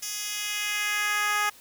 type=tone with high-pass filter sweep; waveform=10% pulse; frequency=416.5 Hz; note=G#4; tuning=5 cents sharp; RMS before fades=-28 dBFS; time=0.02-1.5 s; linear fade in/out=10 ms; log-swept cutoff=5100 to 1000 Hz; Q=1.3; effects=white hiss -52 dBFS RMS until 1.6 s